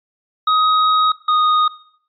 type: tone pair in turn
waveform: square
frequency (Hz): 1259 / 1240.2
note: D#6 / D#6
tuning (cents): +20 / -6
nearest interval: unison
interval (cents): 26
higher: first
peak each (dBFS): -13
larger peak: neither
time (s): 0.47-1.12 / 1.28-1.68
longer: first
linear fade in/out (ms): 5
effects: noise-tail reverb RT60 0.6 s tail -18 dB re dry + resampled to 11025 Hz